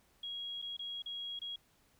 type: tone with dropouts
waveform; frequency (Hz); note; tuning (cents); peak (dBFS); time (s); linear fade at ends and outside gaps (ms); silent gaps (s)
sine; 3300; G#7; -12; -39; 0.23-1.56; 5; 0.618-0.623 / 0.768-0.792 / 1.022-1.059 / 1.392-1.416
effects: pink hiss -70 dBFS RMS until 1.99 s